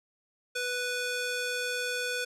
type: tone with high-pass filter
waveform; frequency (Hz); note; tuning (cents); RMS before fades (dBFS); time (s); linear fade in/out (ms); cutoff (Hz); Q
square; 493.9; B4; 0; -32; 0.55-2.25; 10; 1000; 0.69
effects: low-pass 10000 Hz 12 dB/octave